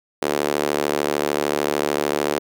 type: tone with high-pass filter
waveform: sawtooth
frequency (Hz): 73.42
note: D2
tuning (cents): 0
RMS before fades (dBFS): -22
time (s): 0.22-2.39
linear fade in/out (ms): 5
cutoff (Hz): 400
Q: 1.7
effects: none